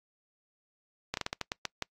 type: slowing click train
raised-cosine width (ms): 0.2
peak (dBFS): -14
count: 9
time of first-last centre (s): 1.14-1.824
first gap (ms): 32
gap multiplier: 1.27
effects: noise-tail reverb RT60 0.1 s tail -26 dB re dry + AAC 48 kbps